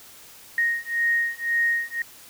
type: beating tone pair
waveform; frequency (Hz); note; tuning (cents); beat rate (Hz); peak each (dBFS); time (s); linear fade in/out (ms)
sine; 1864.7 / 1866.6; A#6 / A#6; 0 / +2; 1.9; -24; 0.58-2.02; 2
effects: white hiss -47 dBFS RMS until 2.29 s